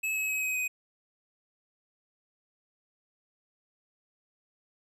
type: tone with pitch steps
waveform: square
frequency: 2589 / 2568 / 2547 / 2527 / 2507 Hz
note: E7 / E7 / D#7 / D#7 / D#7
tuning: -32 / -46 / +40 / +26 / +12 cents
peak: -29 dBFS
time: 0.03-0.68 s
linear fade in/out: 10 ms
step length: 130 ms
effects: none